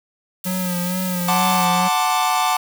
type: noise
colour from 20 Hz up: blue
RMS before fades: -29 dBFS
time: 0.44-1.65 s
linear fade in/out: 2 ms
type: tone with vibrato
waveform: square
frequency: 181.1 Hz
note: F#3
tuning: 37 cents flat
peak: -22 dBFS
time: 0.45-1.89 s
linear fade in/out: 20 ms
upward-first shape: sine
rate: 2.2 Hz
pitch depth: 44 cents each way
type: chord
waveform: 45% pulse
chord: D dominant seventh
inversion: first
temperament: equal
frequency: 740 / 880 / 1046.5 / 1174.7 Hz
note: F#5 / A5 / C6 / D6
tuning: 0 / 0 / 0 / 0 cents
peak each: -21 / -21 / -26 / -22 dBFS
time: 1.28-2.57 s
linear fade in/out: 5 ms
effects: none